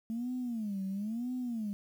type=tone with vibrato; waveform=sine; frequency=220 Hz; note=A3; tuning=in tune; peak=-32 dBFS; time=0.1-1.73 s; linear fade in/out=0 ms; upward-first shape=sine; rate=1 Hz; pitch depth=240 cents each way; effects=tanh soft clip ceiling -29 dBFS + 10-bit